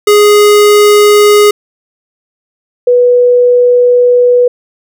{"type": "tone pair in turn", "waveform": ["square", "sine"], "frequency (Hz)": [415.3, 490.6], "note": ["G#4", "B4"], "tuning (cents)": [0, -12], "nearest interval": "minor third", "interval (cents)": 288, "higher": "second", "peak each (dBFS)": -3, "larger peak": "neither", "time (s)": [[0.07, 1.51], [2.87, 4.48]], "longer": "second", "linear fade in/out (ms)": 5, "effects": []}